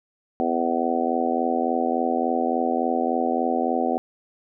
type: harmonic tone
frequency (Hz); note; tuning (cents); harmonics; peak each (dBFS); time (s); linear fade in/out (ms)
83.5; E2; +23; 3 / 4 / 5 / 6 / 7 / 8 / 9; -26 / -29 / -30 / -29 / -31 / -30 / -25; 0.4-3.98; 0
effects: none